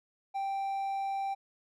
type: tone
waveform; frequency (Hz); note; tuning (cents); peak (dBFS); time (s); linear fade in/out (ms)
triangle; 784; G5; 0; -29; 0.34-1.35; 20
effects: none